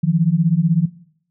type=beating tone pair; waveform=sine; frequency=157 / 173 Hz; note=D#3 / F3; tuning=+16 / -16 cents; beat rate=16 Hz; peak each=-16 dBFS; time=0.03-0.86 s; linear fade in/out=10 ms; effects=noise-tail reverb RT60 0.6 s tail -18 dB re dry